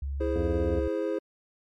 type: tone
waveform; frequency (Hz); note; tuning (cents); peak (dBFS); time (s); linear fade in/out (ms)
sine; 69.3; C#2; 0; -29; 0.02-0.88; 5
type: chord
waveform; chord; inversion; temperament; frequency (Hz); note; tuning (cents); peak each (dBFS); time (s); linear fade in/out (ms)
triangle; E augmented; none; equal with one note detuned; 328.7 / 415.3 / 523.3; E4 / G#4 / B#4; -5 / 0 / 0; -29; 0.2-1.19; 10
type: harmonic tone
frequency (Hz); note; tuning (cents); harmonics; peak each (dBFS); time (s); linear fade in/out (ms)
87.4; F2; +2; 1 / 2 / 3 / 4 / 5 / 6 / 7 / 8; -31 / -38 / -37 / -43 / -40 / -47 / -46 / -46; 0.35-0.8; 10
effects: MP3 64 kbps